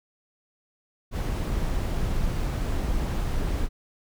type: noise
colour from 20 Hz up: brown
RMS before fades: -26 dBFS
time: 1.11-3.69 s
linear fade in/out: 50 ms
effects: none